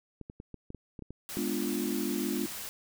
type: clicks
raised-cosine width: 3 ms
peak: -29 dBFS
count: 9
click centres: 0.213 / 0.299 / 0.401 / 0.543 / 0.704 / 0.747 / 0.992 / 1.023 / 1.106 s
type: noise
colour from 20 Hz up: white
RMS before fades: -40 dBFS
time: 1.29-2.69 s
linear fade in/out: 0 ms
type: chord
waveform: sine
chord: G# diminished seventh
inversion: none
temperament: equal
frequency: 207.7 / 246.9 / 293.7 / 349.2 Hz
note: G#3 / B3 / D4 / F4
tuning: 0 / 0 / 0 / 0 cents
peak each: -35 dBFS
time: 1.37-2.46 s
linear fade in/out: 0 ms
effects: none